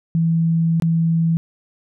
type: tone with dropouts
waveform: sine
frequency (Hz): 164.81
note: E3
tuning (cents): 0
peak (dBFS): -14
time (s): 0.15-1.37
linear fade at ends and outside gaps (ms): 0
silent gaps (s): 0.799-0.822
effects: none